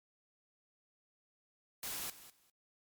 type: noise with echo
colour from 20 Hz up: white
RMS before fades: -41 dBFS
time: 1.83-2.1 s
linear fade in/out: 2 ms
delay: 200 ms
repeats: 2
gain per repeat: -15 dB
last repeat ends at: 2.5 s
effects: noise-tail reverb RT60 0.1 s tail -26 dB re dry + MP3 96 kbps

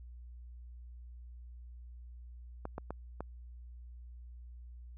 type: clicks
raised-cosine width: 1 ms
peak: -25 dBFS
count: 4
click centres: 2.654 / 2.781 / 2.906 / 3.206 s
effects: added 60 Hz sine -47 dBFS peak until 4.97 s

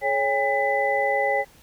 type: tone cluster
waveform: sine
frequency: 425.6 / 554 / 806 / 2002 Hz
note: G#4 / C#5 / G5 / B6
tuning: +42 / -1 / +48 / +23 cents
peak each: -30 / -24 / -24 / -25 dBFS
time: 0.01-1.45 s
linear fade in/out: 50 ms
effects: pink hiss -53 dBFS RMS until 1.62 s

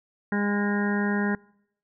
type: harmonic tone with a mistuned harmonic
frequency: 204.1 Hz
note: G#3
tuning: 30 cents flat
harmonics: 1 / 2 / 3 / 4 / 5 / 7 / 8 / 9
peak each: -24 / -32 / -40 / -36 / -38 / -35 / -34 / -34 dBFS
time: 0.32-1.35 s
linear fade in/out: 2 ms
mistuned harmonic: 9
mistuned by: +18 cents
effects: noise-tail reverb RT60 0.8 s tail -26 dB re dry

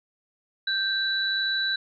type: tone pair together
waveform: sine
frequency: 1568 / 3951 Hz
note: G6 / B7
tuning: 0 / 0 cents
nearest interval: octave + major third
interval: 1600 cents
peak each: -26 dBFS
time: 0.67-1.76 s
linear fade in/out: 5 ms
effects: none

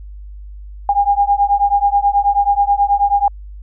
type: beating tone pair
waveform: sine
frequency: 804 / 813.3 Hz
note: G5 / G#5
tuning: +44 / -36 cents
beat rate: 9.3 Hz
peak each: -14 dBFS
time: 0.89-3.28 s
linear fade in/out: 2 ms
effects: added 50 Hz sine -30 dBFS peak until 3.62 s

